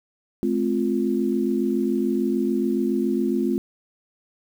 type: chord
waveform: sine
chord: F major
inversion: first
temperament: equal with one note detuned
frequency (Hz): 214.6 / 261.6 / 349.2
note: A3 / C4 / F4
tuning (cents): -43 / 0 / 0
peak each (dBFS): -24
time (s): 0.43-3.58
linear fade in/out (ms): 0
effects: 8-bit

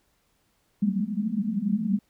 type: band-pass noise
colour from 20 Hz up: white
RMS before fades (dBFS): -26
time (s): 0.82-1.99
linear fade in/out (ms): 10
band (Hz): 190 to 220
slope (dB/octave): 96
effects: pink hiss -69 dBFS RMS until 2.09 s

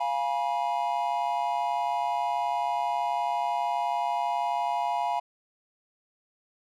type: chord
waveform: triangle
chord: F diminished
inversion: none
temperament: equal with one note detuned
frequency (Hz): 698.5 / 830.6 / 969.1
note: F5 / Ab5 / Cb6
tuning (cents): 0 / 0 / -33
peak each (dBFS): -28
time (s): 0-5.2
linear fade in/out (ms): 10
effects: none

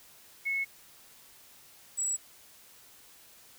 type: tone pair in turn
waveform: sine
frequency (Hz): 2192 / 7811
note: C#7 / B8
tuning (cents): -20 / -20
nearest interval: octave + minor seventh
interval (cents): 2200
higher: second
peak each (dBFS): -28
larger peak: neither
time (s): 0.45-0.65 / 1.97-2.17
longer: neither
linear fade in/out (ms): 20
effects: white hiss -56 dBFS RMS until 3.58 s

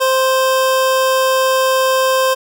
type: tone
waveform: 25% pulse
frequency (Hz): 523.3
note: C5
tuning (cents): 0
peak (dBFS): -8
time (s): 0-2.35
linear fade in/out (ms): 20
effects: none

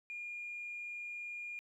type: tone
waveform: sine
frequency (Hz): 2419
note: D#7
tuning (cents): -49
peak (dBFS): -40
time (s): 0.1-1.59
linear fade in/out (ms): 0
effects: tanh soft clip ceiling -36 dBFS + 13-bit

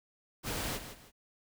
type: noise with echo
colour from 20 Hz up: pink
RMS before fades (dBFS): -36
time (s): 0.43-0.8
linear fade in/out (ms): 50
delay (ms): 160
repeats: 2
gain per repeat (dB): -10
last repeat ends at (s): 1.12
effects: none

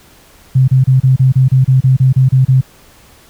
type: tone bursts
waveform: sine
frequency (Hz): 130.81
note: C3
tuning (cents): 0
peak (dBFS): -5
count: 13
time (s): 0.55-2.612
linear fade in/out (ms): 10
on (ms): 130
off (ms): 31
effects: pink hiss -44 dBFS RMS until 3.29 s

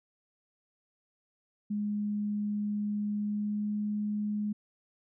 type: tone with pitch glide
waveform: sine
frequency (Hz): 207.7 to 209.1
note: G#3 to G#3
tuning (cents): 0 to +12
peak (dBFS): -29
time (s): 1.7-4.53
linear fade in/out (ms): 10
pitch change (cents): +12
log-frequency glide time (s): 3.15-3.74
effects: none

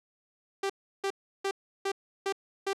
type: tone bursts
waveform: sawtooth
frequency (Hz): 392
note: G4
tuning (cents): 0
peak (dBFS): -24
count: 6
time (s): 0.63-2.732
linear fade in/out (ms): 5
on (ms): 67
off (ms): 340
effects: low-pass 8000 Hz 12 dB/octave

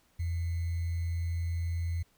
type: tone with sample-and-hold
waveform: sine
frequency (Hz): 84.5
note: E2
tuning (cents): +43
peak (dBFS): -29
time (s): 0.19-2.03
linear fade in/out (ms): 10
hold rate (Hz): 2100
effects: pink hiss -68 dBFS RMS until 2.17 s

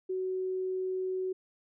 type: tone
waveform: sine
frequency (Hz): 373.4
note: F#4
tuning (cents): +16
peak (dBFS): -30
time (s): 0.09-1.33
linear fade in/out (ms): 10
effects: none

